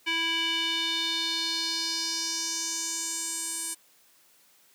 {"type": "tone with band-pass filter sweep", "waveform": "square", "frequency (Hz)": 329.6, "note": "E4", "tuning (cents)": 0, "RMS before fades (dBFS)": -30, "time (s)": [0.06, 3.75], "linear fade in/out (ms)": 20, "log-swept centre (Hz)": [2600, 9100], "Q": 3.4, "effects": ["white hiss -61 dBFS RMS until 4.74 s", "high-pass 150 Hz 12 dB/octave"]}